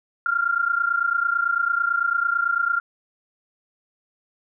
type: tone pair together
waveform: sine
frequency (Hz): 1378 / 1407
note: F6 / F6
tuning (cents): -24 / +12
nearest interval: unison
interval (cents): 36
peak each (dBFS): -22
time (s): 0.26-2.8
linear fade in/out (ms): 2
effects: none